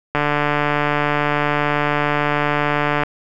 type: click train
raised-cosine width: 0.5 ms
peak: -3 dBFS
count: 425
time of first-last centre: 0.15-3.034 s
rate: 147 Hz
effects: none